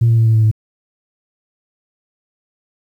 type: tone with pitch steps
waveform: sine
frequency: 116.3 / 114.77 / 113.25 / 111.76 / 110.28 / 108.83 Hz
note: A#2 / A#2 / A#2 / A2 / A2 / A2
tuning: -4 / -27 / -50 / +27 / +4 / -19 cents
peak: -7 dBFS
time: 0.01-0.514 s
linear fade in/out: 10 ms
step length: 84 ms
effects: tanh soft clip ceiling -6 dBFS + 8-bit